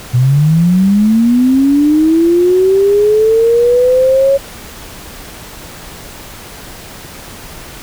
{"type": "linear sweep", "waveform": "sine", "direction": "up", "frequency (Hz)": [119.2, 554.4], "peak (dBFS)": -6, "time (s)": [0.13, 4.38], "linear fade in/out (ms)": 20, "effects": ["pink hiss -31 dBFS RMS until 7.82 s"]}